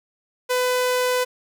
sawtooth tone, 501 Hz, B4, 25 cents sharp, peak -15 dBFS, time 0.49-1.25 s, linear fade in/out 20 ms, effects none

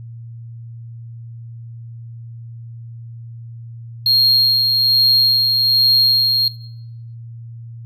triangle tone with tremolo, 4244 Hz, C8, 24 cents sharp, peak -9 dBFS, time 4.06-6.48 s, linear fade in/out 2 ms, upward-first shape sine, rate 1.2 Hz, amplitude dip 35%, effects noise-tail reverb RT60 0.8 s tail -19 dB re dry + added 116 Hz sine -31 dBFS peak until 7.85 s

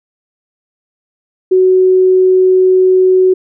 sine tone, 372.2 Hz, F#4, 10 cents sharp, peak -5 dBFS, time 1.51-3.34 s, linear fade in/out 10 ms, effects none

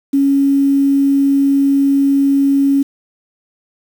sine tone with quantisation, 277.2 Hz, C#4, in tune, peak -9 dBFS, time 0.13-2.83 s, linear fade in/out 10 ms, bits 6, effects none

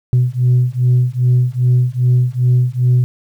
sine beating tone pair, 123.47 / 125.97 Hz, B2 / B2, 0 / +35 cents, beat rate 2.5 Hz, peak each -12 dBFS, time 0.13-3.04 s, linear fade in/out 0 ms, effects tanh soft clip ceiling -6 dBFS + 8-bit

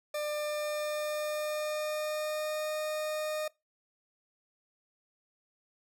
40% pulse tone with pitch glide, 597 to 614.1 Hz, D5 to D#5, +28 to -23 cents, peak -31 dBFS, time 0.14-3.48 s, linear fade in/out 5 ms, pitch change +49 cents, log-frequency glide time 0.26-2.7 s, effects noise-tail reverb RT60 0.2 s tail -21 dB re dry

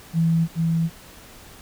sine tone with echo, 164.81 Hz, E3, in tune, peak -16 dBFS, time 0.13-0.48 s, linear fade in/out 50 ms, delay 420 ms, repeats 1, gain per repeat -2 dB, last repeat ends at 0.9 s, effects pink hiss -45 dBFS RMS until 1.61 s

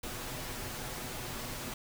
pink noise with comb filter, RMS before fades -40 dBFS, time 0.03-1.74 s, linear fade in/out 5 ms, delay 8.1 ms, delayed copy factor +0.5, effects none

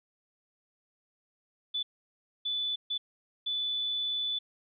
sine tone bursts at uneven times, 3482 Hz, A7, 19 cents flat, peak -29 dBFS, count 4, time 1.74-1.83 / 2.45-2.76 / 2.9-2.98 / 3.46-4.39 s, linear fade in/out 10 ms, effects none

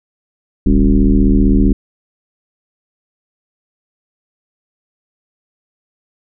sine tone with frequency modulation, 123.2 Hz, B2, 4 cents flat, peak -7 dBFS, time 0.66-1.73 s, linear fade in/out 5 ms, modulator 75.5 Hz, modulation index 2.5, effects none

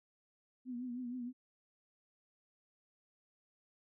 sine tone with vibrato, 246.9 Hz, B3, in tune, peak -39 dBFS, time 0.65-1.33 s, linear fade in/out 50 ms, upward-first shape triangle, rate 6.4 Hz, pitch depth 77 cents each way, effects none

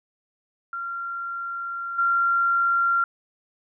sine tone with level steps, 1379 Hz, F6, 22 cents flat, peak -28 / -18 dBFS, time 0.73-3.04 s, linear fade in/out 2 ms, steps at 1.98 s, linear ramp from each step 10 ms, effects none

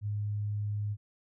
sine tone, 103.9 Hz, G#2, 1 cent sharp, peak -30 dBFS, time 0.01-0.97 s, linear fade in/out 50 ms, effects none

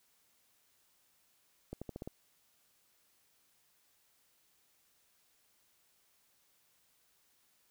accelerating click train, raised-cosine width 2 ms, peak -28 dBFS, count 6, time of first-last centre 1.73-2.075 s, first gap 86 ms, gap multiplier 0.89, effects white hiss -72 dBFS RMS until 7.7 s

